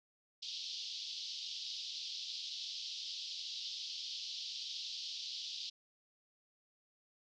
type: band-pass noise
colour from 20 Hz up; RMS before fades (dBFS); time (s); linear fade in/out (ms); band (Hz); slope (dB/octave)
white; -44; 0.42-5.7; 10; 3100 to 5200; 48
effects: none